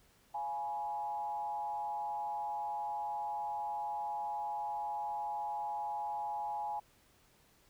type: tone with frequency modulation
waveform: sine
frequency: 835 Hz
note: G#5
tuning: 9 cents sharp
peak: -35 dBFS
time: 0.34-6.8 s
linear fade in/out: 10 ms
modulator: 140 Hz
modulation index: 0.61
effects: pink hiss -67 dBFS RMS until 7.69 s